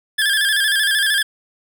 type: tone with vibrato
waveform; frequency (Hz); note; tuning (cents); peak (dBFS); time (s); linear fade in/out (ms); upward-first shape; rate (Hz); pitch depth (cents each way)
25% pulse; 1666; G#6; +5; -11; 0.18-1.23; 10; square; 13; 62
effects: none